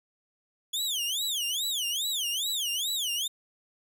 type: tone with vibrato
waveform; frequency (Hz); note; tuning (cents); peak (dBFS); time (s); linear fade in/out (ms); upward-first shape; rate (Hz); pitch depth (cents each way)
sawtooth; 3313; G#7; -5; -25; 0.73-3.28; 10; sine; 2.4; 300
effects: none